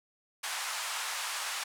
pink band-pass noise, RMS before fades -36 dBFS, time 0.43-1.64 s, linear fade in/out 10 ms, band 860 to 11000 Hz, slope 24 dB/octave, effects none

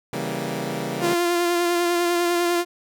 15% pulse chord, C# diminished seventh, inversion none, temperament equal with one note detuned, 137.4 / 164.81 / 196 / 233.1 Hz, C#3 / E3 / G3 / Bb3, -15 / 0 / 0 / 0 cents, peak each -25 dBFS, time 0.13-1.14 s, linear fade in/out 2 ms
sawtooth tone with vibrato, 347.4 Hz, F4, 9 cents flat, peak -15 dBFS, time 1-2.65 s, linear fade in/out 50 ms, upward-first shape sine, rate 10 Hz, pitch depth 21 cents each way
effects none

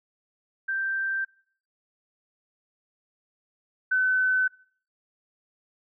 sine tone pair in turn, 1568 / 1515.5 Hz, G6 / F#6, 0 / +41 cents, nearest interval minor second, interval 59 cents, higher first, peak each -25 / -20 dBFS, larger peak second, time 0.68-1.25 / 3.91-4.48 s, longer neither, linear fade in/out 10 ms, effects noise-tail reverb RT60 0.5 s tail -22 dB re dry

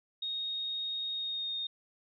sine tone with pitch glide, 3729 to 3690 Hz, A#7 to A#7, 0 to -18 cents, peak -33 dBFS, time 0.22-1.67 s, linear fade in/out 5 ms, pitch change -18 cents, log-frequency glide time 1.12-1.56 s, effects none

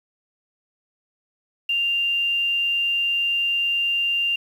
sine tone with quantisation, 2789 Hz, F7, 3 cents flat, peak -19 dBFS, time 1.69-4.36 s, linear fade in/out 5 ms, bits 8, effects none

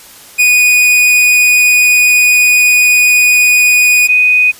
45% pulse / sine tone pair in turn, 2473 / 2490 Hz, D#7 / D#7, -11 / +1 cents, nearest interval unison, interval 12 cents, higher second, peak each -5 dBFS, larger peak neither, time 0.38-4.08 / 4.08-4.52 s, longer first, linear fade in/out 20 ms, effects white hiss -36 dBFS RMS until 4.59 s + resampled to 32000 Hz

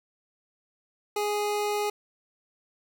25% pulse tone, 415.3 Hz, G#4, in tune, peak -22 dBFS, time 1.16-1.9 s, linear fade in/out 5 ms, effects none

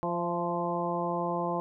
harmonic tone with a mistuned harmonic, 173.5 Hz, F3, 11 cents flat, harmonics 1 / 2 / 3 / 4 / 5 / 6, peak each -35 / -35 / -35 / -35 / -35 / -35 dBFS, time 0.03-1.6 s, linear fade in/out 0 ms, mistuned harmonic 4, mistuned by -28 cents, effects none

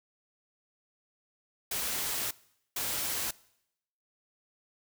white noise bursts at uneven times, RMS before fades -33 dBFS, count 2, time 1.71-2.31 / 2.76-3.31 s, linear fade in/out 5 ms, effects noise-tail reverb RT60 0.8 s tail -22 dB re dry

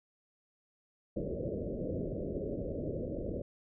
white low-pass noise, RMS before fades -37 dBFS, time 1.16-3.42 s, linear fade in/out 5 ms, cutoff 600 Hz, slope 96 dB/octave, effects none

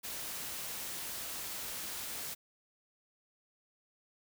white noise, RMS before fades -41 dBFS, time 0.03-2.35 s, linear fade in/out 20 ms, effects none

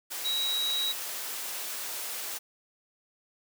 sine tone in noise, 3852 Hz, B7, 44 cents flat, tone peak -27 dBFS, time 0.24-0.93 s, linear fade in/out 20 ms, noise white, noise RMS -36 dBFS, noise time 0.1-2.39 s, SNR +6 dB, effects high-pass 400 Hz 12 dB/octave

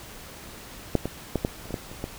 clicks, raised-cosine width 2 ms, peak -6 / -14 / -10 / -10 / -28 / -21 / -14 / -28 / -16 dBFS, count 9, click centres 0.953 / 1.056 / 1.357 / 1.449 / 1.656 / 1.707 / 1.742 / 1.915 / 2.041 s, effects pink hiss -43 dBFS RMS until 2.18 s

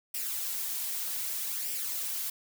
blue noise with flanger, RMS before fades -34 dBFS, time 0.14-2.3 s, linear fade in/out 5 ms, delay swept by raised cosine 0.37 to 4.27 ms, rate 0.64 Hz, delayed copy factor +0.55, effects none

